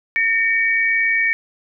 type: tone pair together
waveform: sine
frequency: 1824.8 / 2267 Hz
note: A#6 / C#7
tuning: -37 / +38 cents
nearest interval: major third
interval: 375 cents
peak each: -18 / -17 dBFS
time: 0.16-1.33 s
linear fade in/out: 0 ms
effects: none